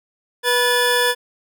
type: tone pair together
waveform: 25% pulse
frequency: 488.7 / 1728 Hz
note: B4 / A6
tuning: -18 / -32 cents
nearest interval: octave + minor seventh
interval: 2186 cents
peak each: -14 dBFS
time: 0.43-1.15 s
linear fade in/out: 50 ms
effects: none